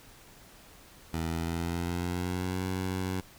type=tone with pitch glide; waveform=15% pulse; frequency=82 to 93.11 Hz; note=E2 to F#2; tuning=-9 to +11 cents; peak=-24 dBFS; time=1.13-3.21 s; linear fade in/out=10 ms; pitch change=+220 cents; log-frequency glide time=1.29-2.64 s; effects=pink hiss -54 dBFS RMS until 3.38 s